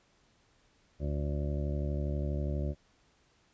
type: harmonic tone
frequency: 72.3 Hz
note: D2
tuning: 27 cents flat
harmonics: 1 / 2 / 3 / 4 / 5 / 7 / 8 / 9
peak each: -32 / -36 / -42 / -44 / -43 / -48 / -43 / -53 dBFS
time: 0.99-2.75 s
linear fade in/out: 50 ms
effects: pink hiss -68 dBFS RMS until 3.53 s + resampled to 16000 Hz